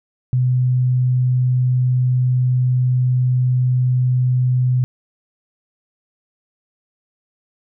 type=tone; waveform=sine; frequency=126.3 Hz; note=B2; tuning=39 cents sharp; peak=-13 dBFS; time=0.33-4.84 s; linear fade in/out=0 ms; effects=none